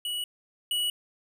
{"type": "tone pair in turn", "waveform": "square", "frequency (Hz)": [2932, 2932], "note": ["F#7", "F#7"], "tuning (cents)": [-16, -16], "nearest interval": "unison", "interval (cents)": 0, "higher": "neither", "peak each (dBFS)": [-30, -26], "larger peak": "second", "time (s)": [[0.05, 0.24], [0.71, 0.9]], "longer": "neither", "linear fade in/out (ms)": 2, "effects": []}